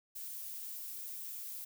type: noise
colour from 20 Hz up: violet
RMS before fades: -44 dBFS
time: 0.15-1.65 s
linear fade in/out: 10 ms
effects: none